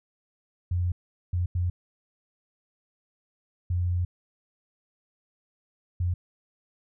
sine tone bursts at uneven times, 88.6 Hz, F2, 25 cents sharp, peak -23 dBFS, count 5, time 0.71-0.92 / 1.33-1.46 / 1.55-1.7 / 3.7-4.05 / 6-6.14 s, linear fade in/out 5 ms, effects none

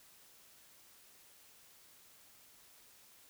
silence, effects white hiss -62 dBFS RMS until 3.29 s

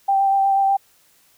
sine tone with vibrato, 784 Hz, G5, in tune, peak -14 dBFS, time 0.08-0.77 s, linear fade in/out 10 ms, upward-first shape sine, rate 8.2 Hz, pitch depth 15 cents each way, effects white hiss -57 dBFS RMS until 1.37 s

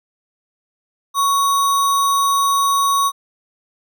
sine tone with sample-and-hold, 1115 Hz, C#6, 10 cents sharp, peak -13 dBFS, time 1.14-3.12 s, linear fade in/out 50 ms, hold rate 4900 Hz, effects none

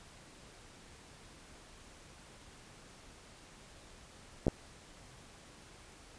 clicks, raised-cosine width 2 ms, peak -15 dBFS, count 2, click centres 4.468 / 4.482 s, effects pink hiss -56 dBFS RMS until 6.18 s + resampled to 22050 Hz

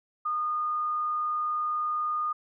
sine tone, 1224 Hz, D#6, 29 cents flat, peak -26 dBFS, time 0.25-2.33 s, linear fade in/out 10 ms, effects none

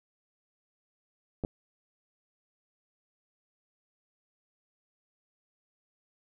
clicks, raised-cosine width 2 ms, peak -20 dBFS, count 2, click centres 1.438 / 1.449 s, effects none

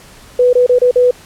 sine tone with dropouts, 495.3 Hz, B4, 5 cents sharp, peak -6 dBFS, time 0.39-1.11 s, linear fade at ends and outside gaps 5 ms, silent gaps 0.531-0.552 / 0.665-0.693 / 0.787-0.816 / 0.912-0.957 s, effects pink hiss -40 dBFS RMS until 1.25 s + low-pass 12000 Hz 12 dB/octave

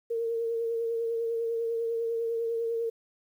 sine tone with vibrato, 460.2 Hz, A#4, 22 cents flat, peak -27 dBFS, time 0.1-2.9 s, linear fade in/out 10 ms, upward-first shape triangle, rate 10 Hz, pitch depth 30 cents each way, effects 10-bit

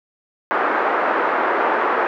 white band-pass noise, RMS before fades -19 dBFS, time 0.51-2.07 s, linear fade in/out 0 ms, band 320 to 1500 Hz, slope 24 dB/octave, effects none

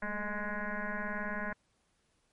sine tone with frequency modulation, 830.6 Hz, G#5, in tune, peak -33 dBFS, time 0.02-1.53 s, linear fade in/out 5 ms, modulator 210 Hz, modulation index 5, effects pink hiss -74 dBFS RMS until 2.32 s + MP3 48 kbps

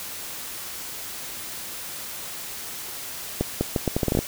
accelerating click train, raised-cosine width 2 ms, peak -8 dBFS, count 11, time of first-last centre 3.41-4.19 s, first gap 200 ms, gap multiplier 0.76, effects white hiss -35 dBFS RMS until 4.27 s

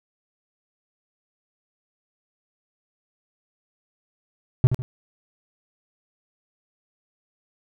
triangle tone with echo, 126.6 Hz, B2, 43 cents sharp, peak -7 dBFS, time 4.64-4.67 s, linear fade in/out 0 ms, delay 75 ms, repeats 2, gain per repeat -9 dB, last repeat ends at 4.82 s, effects none

